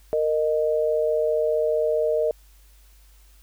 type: tone pair together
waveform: sine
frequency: 462.3 / 617.1 Hz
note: A#4 / D#5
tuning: -14 / -14 cents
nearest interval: perfect fourth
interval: 500 cents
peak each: -22 dBFS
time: 0.13-2.31 s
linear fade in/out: 0 ms
effects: added 50 Hz sine -50 dBFS peak until 3.42 s + white hiss -59 dBFS RMS until 3.42 s

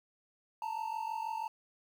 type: tone pair together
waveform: triangle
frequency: 880 / 926.2 Hz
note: A5 / A#5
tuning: 0 / -11 cents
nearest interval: minor second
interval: 89 cents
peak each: -35 / -37 dBFS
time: 0.62-1.48 s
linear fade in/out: 2 ms
effects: 10-bit

